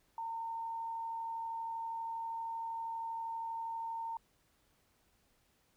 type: tone with amplitude modulation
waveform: sine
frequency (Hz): 912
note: A#5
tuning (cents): -38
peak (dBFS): -36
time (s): 0.18-4.17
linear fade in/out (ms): 2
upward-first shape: sine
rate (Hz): 72.6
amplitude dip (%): 25
effects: pink hiss -73 dBFS RMS until 5.76 s